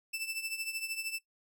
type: tone with tremolo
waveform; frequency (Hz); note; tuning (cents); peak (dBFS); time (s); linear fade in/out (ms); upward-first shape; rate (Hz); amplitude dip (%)
sawtooth; 2649; E7; +8; -29; 0.13-1.19; 10; triangle; 13; 80
effects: noise-tail reverb RT60 0.1 s tail -17 dB re dry